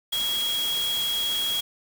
sine tone in noise, 3305 Hz, G#7, 9 cents flat, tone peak -24 dBFS, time 0.12-1.61 s, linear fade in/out 10 ms, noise white, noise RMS -33 dBFS, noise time 0.12-1.61 s, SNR +6 dB, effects none

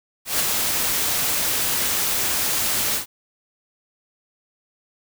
white noise with ADSR envelope, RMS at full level -19 dBFS, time 0.25-3.06 s, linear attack 150 ms, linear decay 4 ms, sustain -3 dB, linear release 110 ms, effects none

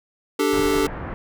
square chord, D suspended fourth, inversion none, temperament equal, 293.7 / 392 / 440 Hz, D4 / G4 / A4, 0 / 0 / 0 cents, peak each -23 dBFS, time 0.39-0.87 s, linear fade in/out 5 ms
pink low-pass noise, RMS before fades -31 dBFS, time 0.53-1.14 s, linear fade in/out 0 ms, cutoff 1800 Hz, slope 24 dB/octave
effects none

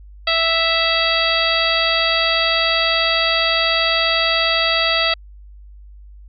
harmonic tone with a mistuned harmonic, 659.3 Hz, E5, in tune, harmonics 1 / 2 / 3 / 4 / 5 / 6 / 7, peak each -22 / -22 / -22 / -22 / -22 / -22 / -22 dBFS, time 0.27-5.14 s, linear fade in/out 5 ms, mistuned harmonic 6, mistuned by -55 cents, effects added 50 Hz sine -37 dBFS peak until 6.28 s + MP3 96 kbps

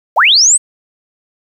sine linear sweep, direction up, 486.4 to 8550 Hz, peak -5 dBFS, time 0.16-0.58 s, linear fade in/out 20 ms, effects 7-bit

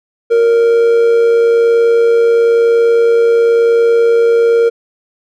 triangle tone with amplitude modulation, 464.9 Hz, A#4, 5 cents flat, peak -3 dBFS, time 0.3-4.7 s, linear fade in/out 20 ms, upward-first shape sine, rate 101 Hz, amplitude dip 35%, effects none

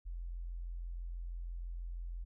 sine tone, 43.07 Hz, F1, 23 cents flat, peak -39 dBFS, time 0.05-2.25 s, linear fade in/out 20 ms, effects none

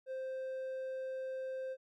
sine tone with hard clipping, 523.3 Hz, C5, in tune, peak -39 dBFS, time 0.06-1.77 s, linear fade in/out 50 ms, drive 3 dB, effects none

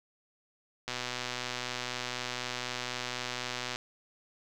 click train, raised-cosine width 0.2 ms, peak -17 dBFS, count 358, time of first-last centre 0.88-3.759 s, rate 124 Hz, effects none

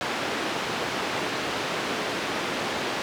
pink band-pass noise, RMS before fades -29 dBFS, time 0.01-3.02 s, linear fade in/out 0 ms, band 260 to 3900 Hz, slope 12 dB/octave, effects none

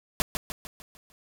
pink noise with echo, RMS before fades -23 dBFS, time 0.2-0.22 s, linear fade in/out 0 ms, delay 150 ms, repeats 6, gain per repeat -6 dB, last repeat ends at 1.12 s, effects none

